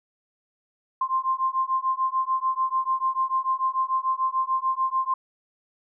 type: beating tone pair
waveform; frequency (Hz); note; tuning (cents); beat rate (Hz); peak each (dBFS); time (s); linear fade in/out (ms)
sine; 1046.5 / 1053.3; C6 / C6; 0 / +11; 6.8; -25 / -25; 1.01-5.14; 5
effects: none